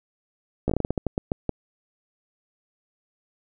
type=slowing click train; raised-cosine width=2 ms; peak=-10 dBFS; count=13; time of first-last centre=0.68-1.493 s; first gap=15 ms; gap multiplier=1.25; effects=none